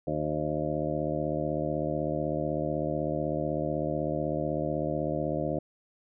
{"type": "harmonic tone", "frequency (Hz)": 76, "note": "D#2", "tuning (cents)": -40, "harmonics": [1, 2, 3, 4, 5, 7, 8, 9], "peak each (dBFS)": [-42, -34, -39, -34, -37, -34, -34, -38], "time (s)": [0.07, 5.59], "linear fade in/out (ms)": 5, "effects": []}